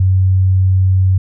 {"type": "tone", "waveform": "sine", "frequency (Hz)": 94, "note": "F#2", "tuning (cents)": 28, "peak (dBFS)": -8, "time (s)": [0, 1.18], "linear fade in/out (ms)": 5, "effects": []}